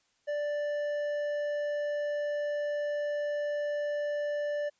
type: tone with hard clipping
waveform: triangle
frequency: 587.3 Hz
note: D5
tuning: in tune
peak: -31 dBFS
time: 0.27-4.7 s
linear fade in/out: 20 ms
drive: 10 dB
effects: white hiss -72 dBFS RMS until 4.79 s + resampled to 16000 Hz